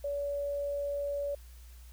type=tone; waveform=sine; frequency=570 Hz; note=C#5; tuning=48 cents sharp; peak=-31 dBFS; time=0.04-1.35 s; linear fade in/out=5 ms; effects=added 60 Hz sine -48 dBFS peak until 1.92 s + white hiss -61 dBFS RMS until 1.92 s